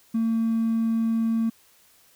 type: tone with hard clipping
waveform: triangle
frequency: 226.4 Hz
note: A3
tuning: 50 cents sharp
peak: -21 dBFS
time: 0.14-1.5 s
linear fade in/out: 10 ms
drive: 4 dB
effects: white hiss -58 dBFS RMS until 2.15 s